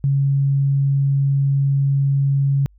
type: tone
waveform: sine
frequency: 138.59 Hz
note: C#3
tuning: in tune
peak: -14 dBFS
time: 0.04-2.66 s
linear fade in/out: 0 ms
effects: added 50 Hz sine -48 dBFS peak until 2.78 s